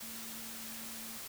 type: tone in noise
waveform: sine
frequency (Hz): 225.7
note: A3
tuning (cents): +44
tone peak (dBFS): -51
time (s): 0.02-1.18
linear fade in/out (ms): 10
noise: white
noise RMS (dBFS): -45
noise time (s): 0-1.28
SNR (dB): -9
effects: none